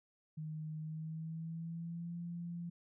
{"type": "tone with pitch glide", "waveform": "sine", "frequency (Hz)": [155.56, 171.61], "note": ["D#3", "F3"], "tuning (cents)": [0, -30], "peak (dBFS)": -40, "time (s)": [0.37, 2.7], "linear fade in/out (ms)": 10, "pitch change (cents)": 170, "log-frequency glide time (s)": [0.79, 2.16], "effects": []}